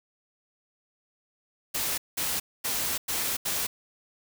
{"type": "noise bursts at uneven times", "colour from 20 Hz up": "white", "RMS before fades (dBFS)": -29, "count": 5, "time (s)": [[1.74, 1.98], [2.17, 2.4], [2.64, 2.98], [3.08, 3.37], [3.45, 3.67]], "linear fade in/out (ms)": 10, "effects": []}